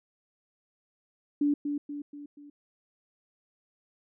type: tone with echo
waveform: sine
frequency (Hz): 290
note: D4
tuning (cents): -22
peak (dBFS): -22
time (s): 1.41-1.54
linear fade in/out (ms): 5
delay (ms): 240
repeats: 4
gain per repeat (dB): -6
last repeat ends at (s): 2.5
effects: none